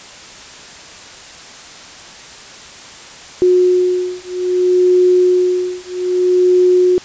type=beating tone pair; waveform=sine; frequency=362.6 / 363.22 Hz; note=F#4 / F#4; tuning=-35 / -32 cents; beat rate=0.62 Hz; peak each=-13 dBFS; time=3.42-6.98 s; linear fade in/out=0 ms; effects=white hiss -35 dBFS RMS until 7.04 s + resampled to 16000 Hz